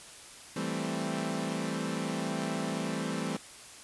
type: chord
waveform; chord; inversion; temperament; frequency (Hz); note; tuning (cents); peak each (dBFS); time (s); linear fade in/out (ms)
sawtooth; A minor seventh; second; equal; 164.81 / 196 / 220 / 261.6; E3 / G3 / A3 / C4; 0 / 0 / 0 / 0; -33; 0.56-3.37; 5
effects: white hiss -49 dBFS RMS until 3.83 s + resampled to 24000 Hz